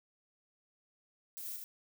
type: noise with echo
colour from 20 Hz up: violet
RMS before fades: -44 dBFS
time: 1.37-1.56 s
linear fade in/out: 0 ms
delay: 80 ms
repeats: 1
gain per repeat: -2 dB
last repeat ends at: 1.64 s
effects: none